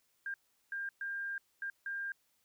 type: tone bursts at uneven times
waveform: sine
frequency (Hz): 1600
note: G6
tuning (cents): +35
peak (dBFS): -36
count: 5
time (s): 0.26-0.34 / 0.72-0.89 / 1.01-1.38 / 1.62-1.7 / 1.86-2.12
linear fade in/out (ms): 2
effects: white hiss -75 dBFS RMS until 2.44 s